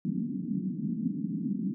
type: band-pass noise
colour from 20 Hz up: pink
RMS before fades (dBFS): -32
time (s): 0.05-1.74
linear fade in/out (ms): 0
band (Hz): 170 to 270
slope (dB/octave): 48
effects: none